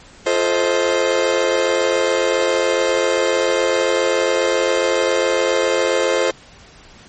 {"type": "chord", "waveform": "40% pulse", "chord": "F dominant seventh", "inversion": "none", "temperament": "just", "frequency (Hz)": [349.2, 436.5, 523.8, 628.6], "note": ["F4", "A4", "C5", "Eb5"], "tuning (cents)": [0, -14, 2, 18], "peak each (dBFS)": [-22, -20, -17, -23], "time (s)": [0.26, 6.31], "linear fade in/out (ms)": 5, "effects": ["pink hiss -44 dBFS RMS until 7.08 s", "MP3 32 kbps"]}